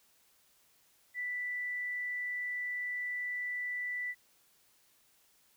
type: tone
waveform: sine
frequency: 1975.5 Hz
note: B6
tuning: in tune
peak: -34 dBFS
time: 1.14-4.15 s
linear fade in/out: 50 ms
effects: white hiss -68 dBFS RMS until 5.56 s